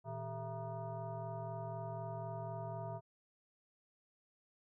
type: tone with frequency modulation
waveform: sine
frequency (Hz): 392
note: G4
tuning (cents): 0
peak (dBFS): -40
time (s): 0.04-3.01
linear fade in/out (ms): 50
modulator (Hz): 276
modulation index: 2
effects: none